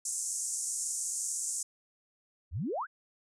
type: band-pass noise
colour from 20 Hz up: pink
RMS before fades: -35 dBFS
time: 0.05-1.63 s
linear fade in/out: 5 ms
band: 6400 to 9400 Hz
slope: 48 dB/octave
type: exponential sweep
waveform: sine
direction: up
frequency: 65.41 to 1714 Hz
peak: -31 dBFS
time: 2.51-2.87 s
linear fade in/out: 50 ms
effects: none